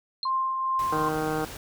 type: tone with exponential decay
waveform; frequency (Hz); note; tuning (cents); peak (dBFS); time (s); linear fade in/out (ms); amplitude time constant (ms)
sine; 4186; C8; 0; -24; 0.23-0.3; 1; 15
type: tone with tremolo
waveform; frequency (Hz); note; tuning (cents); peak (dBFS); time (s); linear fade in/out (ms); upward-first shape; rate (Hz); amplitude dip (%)
sine; 1053; C6; +11; -22; 0.25-1.09; 5; triangle; 2.4; 40
type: noise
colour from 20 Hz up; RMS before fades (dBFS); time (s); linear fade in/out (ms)
pink; -40; 0.79-1.57; 2
type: harmonic tone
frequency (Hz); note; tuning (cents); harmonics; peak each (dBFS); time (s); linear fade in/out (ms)
155.56; D#3; 0; 1 / 2 / 3 / 4 / 5 / 6 / 7 / 8 / 9 / 10; -35 / -31 / -30 / -39 / -32 / -42 / -39 / -39 / -39 / -41; 0.92-1.45; 5
effects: none